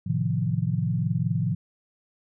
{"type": "chord", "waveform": "sine", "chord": "F dominant seventh", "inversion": "first", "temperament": "equal", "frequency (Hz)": [110, 130.81, 155.56, 174.61], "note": ["A2", "C3", "Eb3", "F3"], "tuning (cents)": [0, 0, 0, 0], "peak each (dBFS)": -28, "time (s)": [0.06, 1.55], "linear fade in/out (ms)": 10, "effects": []}